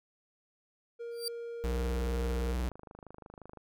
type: tone with pitch glide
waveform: triangle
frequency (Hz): 469.4 to 466.2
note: A#4 to A#4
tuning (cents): +12 to 0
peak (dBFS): -36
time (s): 0.99-2.54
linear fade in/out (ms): 20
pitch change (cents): -12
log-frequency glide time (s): 1.18-2.33
type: tone with exponential growth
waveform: sawtooth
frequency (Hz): 4699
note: D8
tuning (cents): 0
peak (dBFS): -27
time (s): 1.11-1.28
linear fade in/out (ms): 2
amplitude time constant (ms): 36
type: tone with vibrato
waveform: square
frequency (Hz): 61.2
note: B1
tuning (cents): -15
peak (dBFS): -31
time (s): 1.64-2.69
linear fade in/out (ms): 0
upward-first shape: sine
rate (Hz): 20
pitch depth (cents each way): 140
type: click train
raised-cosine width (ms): 1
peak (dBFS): -34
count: 26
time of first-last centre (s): 2.6-3.573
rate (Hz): 25.7
effects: none